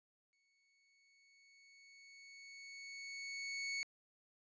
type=tone with exponential growth; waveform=sawtooth; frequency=2217 Hz; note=C#7; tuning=in tune; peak=-34 dBFS; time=0.33-3.83 s; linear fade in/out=0 ms; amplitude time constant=760 ms; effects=resampled to 16000 Hz